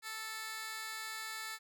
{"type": "tone with high-pass filter", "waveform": "15% pulse", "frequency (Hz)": 439.7, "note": "A4", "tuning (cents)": -1, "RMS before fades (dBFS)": -43, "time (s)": [0.02, 1.59], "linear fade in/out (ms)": 50, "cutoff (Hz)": 1900, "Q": 1, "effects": []}